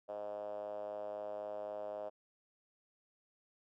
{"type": "tone with band-pass filter", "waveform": "5% pulse", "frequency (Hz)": 103.83, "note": "G#2", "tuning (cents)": 0, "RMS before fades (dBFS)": -43, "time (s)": [0.08, 2.1], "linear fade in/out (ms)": 20, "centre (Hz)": 590, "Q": 7.5, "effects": []}